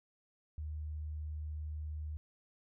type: tone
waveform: sine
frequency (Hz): 76.4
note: D#2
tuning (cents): -31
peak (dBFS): -38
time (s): 0.58-2.17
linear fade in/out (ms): 0
effects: none